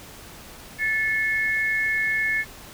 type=tone pair together; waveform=sine; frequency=1748.3 / 2176 Hz; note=A6 / C#7; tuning=-12 / -33 cents; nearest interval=major third; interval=379 cents; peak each=-23 / -24 dBFS; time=0.78-2.45 s; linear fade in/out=50 ms; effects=pink hiss -43 dBFS RMS until 2.73 s